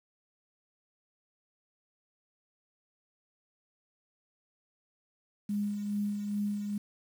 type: tone with tremolo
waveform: sine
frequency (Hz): 205.4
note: G#3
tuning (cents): -19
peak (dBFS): -28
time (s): 5.49-6.78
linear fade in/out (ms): 5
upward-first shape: sine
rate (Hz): 2.4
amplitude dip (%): 45
effects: 9-bit